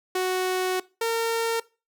sawtooth tone pair in turn, 370 / 457.6 Hz, F#4 / A#4, 0 / -32 cents, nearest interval major third, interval 368 cents, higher second, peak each -19 dBFS, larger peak neither, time 0.15-0.8 / 1.01-1.6 s, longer first, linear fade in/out 5 ms, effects noise-tail reverb RT60 0.3 s tail -21 dB re dry

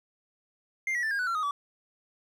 triangle tone with pitch steps, 2103 / 1928.5 / 1768.4 / 1621.6 / 1487 / 1363.6 / 1250.5 / 1146.7 Hz, C7 / B6 / A6 / G#6 / F#6 / F6 / D#6 / D6, +8 / -42 / +8 / -42 / +8 / -42 / +8 / -42 cents, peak -25 dBFS, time 0.87-1.51 s, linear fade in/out 2 ms, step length 80 ms, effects none

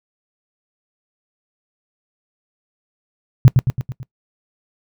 sine tone with echo, 127.8 Hz, C3, 40 cents flat, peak -3 dBFS, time 3.45-3.48 s, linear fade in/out 0 ms, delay 110 ms, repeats 5, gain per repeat -5 dB, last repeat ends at 4.03 s, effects noise-tail reverb RT60 0.1 s tail -22 dB re dry

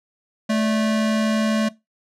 square tone pair together, 218 / 582 Hz, A3 / D5, -16 / -16 cents, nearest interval octave + perfect fourth, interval 1700 cents, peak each -19 / -28 dBFS, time 0.49-1.69 s, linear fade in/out 10 ms, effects noise-tail reverb RT60 0.2 s tail -19 dB re dry + low-pass 8000 Hz 12 dB/octave

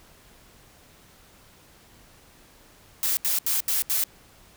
blue noise bursts, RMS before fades -24 dBFS, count 5, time 3.03-4.038 s, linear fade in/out 0 ms, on 140 ms, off 77 ms, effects pink hiss -54 dBFS RMS until 4.56 s

